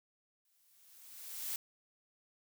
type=noise with exponential growth; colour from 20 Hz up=blue; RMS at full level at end=-37 dBFS; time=0.45-1.56 s; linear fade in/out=2 ms; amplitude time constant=240 ms; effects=none